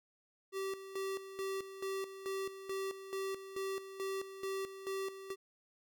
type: tone with tremolo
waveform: square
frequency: 386.9 Hz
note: G4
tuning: 23 cents flat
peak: -37 dBFS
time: 0.52-5.36 s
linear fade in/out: 50 ms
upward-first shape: square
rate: 2.3 Hz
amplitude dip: 70%
effects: none